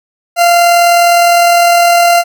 40% pulse tone with amplitude modulation, 692 Hz, F5, 16 cents flat, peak -3 dBFS, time 0.36-2.24 s, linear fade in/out 50 ms, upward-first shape sine, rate 39.7 Hz, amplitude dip 25%, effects none

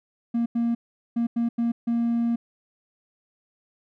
triangle tone bursts at uneven times, 234 Hz, A#3, 7 cents sharp, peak -18 dBFS, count 6, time 0.34-0.46 / 0.55-0.75 / 1.16-1.27 / 1.36-1.49 / 1.58-1.72 / 1.87-2.36 s, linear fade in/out 10 ms, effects tanh soft clip ceiling -15 dBFS

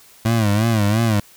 25% pulse tone with vibrato, 108.5 Hz, A2, 24 cents flat, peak -11 dBFS, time 0.25-1.2 s, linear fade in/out 5 ms, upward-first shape sine, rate 2.9 Hz, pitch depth 120 cents each way, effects white hiss -48 dBFS RMS until 1.36 s

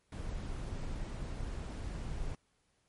brown noise, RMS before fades -39 dBFS, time 0.12-2.35 s, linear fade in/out 2 ms, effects pink hiss -75 dBFS RMS until 2.88 s + MP3 48 kbps

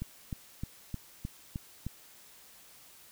click train, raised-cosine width 5 ms, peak -23 dBFS, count 7, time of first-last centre 0.02-1.866 s, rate 3.25 Hz, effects white hiss -56 dBFS RMS until 3.11 s

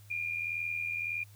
sine tone with amplitude modulation, 2415 Hz, D7, 48 cents sharp, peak -29 dBFS, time 0.1-1.24 s, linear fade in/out 10 ms, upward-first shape sine, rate 81.7 Hz, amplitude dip 65%, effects added 102 Hz sine -52 dBFS peak until 1.35 s + white hiss -62 dBFS RMS until 1.35 s

